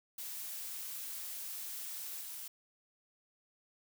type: noise with level steps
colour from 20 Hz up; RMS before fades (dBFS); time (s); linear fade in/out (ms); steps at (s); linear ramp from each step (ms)
blue; -43 / -45; 0.18-2.48; 5; 2.21; 2
effects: none